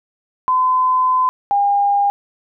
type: tone pair in turn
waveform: sine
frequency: 1020 / 807.3 Hz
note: C6 / G#5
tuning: -44 / -49 cents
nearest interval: major third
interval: 405 cents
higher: first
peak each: -12 dBFS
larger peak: neither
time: 0.48-1.29 / 1.51-2.1 s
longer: first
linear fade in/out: 0 ms
effects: none